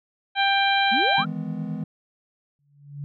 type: harmonic tone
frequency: 790 Hz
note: G5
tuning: 13 cents sharp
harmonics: 1 / 2 / 3 / 4 / 5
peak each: -21 / -24 / -26 / -27 / -28 dBFS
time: 0.35-1.25 s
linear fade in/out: 50 ms
type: exponential sweep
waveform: sine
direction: up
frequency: 198.6 to 1462 Hz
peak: -26 dBFS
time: 0.91-1.26 s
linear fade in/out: 20 ms
type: chord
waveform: triangle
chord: E major seventh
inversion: third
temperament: equal with one note detuned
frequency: 155.56 / 164.81 / 207.7 / 251.3 Hz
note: D#3 / E3 / G#3 / B3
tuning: 0 / 0 / 0 / +30 cents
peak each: -34 / -29 / -30 / -32 dBFS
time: 1.18-1.84 s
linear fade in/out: 5 ms
type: tone with exponential growth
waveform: sine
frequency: 143.3 Hz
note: D3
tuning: 42 cents flat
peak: -28 dBFS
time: 2.59-3.04 s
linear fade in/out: 0 ms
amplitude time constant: 97 ms
effects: none